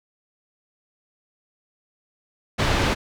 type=low-pass noise; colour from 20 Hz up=pink; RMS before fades=-21 dBFS; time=2.58-2.95 s; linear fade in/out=20 ms; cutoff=4000 Hz; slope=12 dB/octave; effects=none